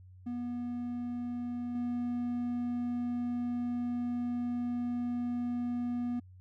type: tone with level steps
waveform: triangle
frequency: 242.4 Hz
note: B3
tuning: 32 cents flat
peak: -32 / -29 dBFS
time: 0.26-6.2 s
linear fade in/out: 10 ms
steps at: 1.75 s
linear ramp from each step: 2 ms
effects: added 92 Hz sine -51 dBFS peak until 6.4 s